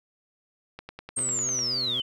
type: click train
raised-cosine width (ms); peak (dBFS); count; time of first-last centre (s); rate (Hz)
0.3; -23; 9; 0.79-1.59; 10
type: linear sweep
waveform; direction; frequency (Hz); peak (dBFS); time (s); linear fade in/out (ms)
sine; down; 8590 to 2960; -25; 1.16-2.02; 10
type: tone with vibrato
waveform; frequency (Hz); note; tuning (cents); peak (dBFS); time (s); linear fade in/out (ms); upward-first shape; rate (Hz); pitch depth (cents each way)
15% pulse; 125.7; B2; +31; -31; 1.17-2; 2; triangle; 3.7; 59
effects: none